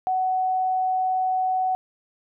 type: tone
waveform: sine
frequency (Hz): 747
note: F#5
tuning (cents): +16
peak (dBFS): -20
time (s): 0.07-1.75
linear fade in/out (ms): 0
effects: none